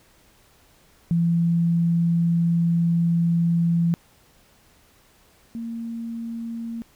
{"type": "tone pair in turn", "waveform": "sine", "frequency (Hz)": [169, 230.4], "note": ["E3", "A#3"], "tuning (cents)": [43, -20], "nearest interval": "perfect fourth", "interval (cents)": 537, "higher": "second", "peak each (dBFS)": [-17, -28], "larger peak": "first", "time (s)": [[1.11, 3.94], [5.55, 6.82]], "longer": "first", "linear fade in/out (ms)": 0, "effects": ["pink hiss -57 dBFS RMS until 6.95 s"]}